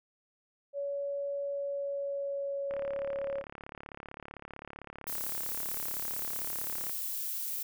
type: tone with pitch glide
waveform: sine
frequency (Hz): 564 to 554.3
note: C#5 to C#5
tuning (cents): +30 to 0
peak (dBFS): -32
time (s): 0.73-3.44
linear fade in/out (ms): 50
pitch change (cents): -30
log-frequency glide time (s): 1.44-3.3
type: click train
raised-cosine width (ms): 0.5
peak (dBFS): -28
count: 150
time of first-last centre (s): 2.71-6.895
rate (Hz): 35.6
type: noise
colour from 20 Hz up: violet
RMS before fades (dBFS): -36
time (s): 5.07-7.63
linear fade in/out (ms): 5
effects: none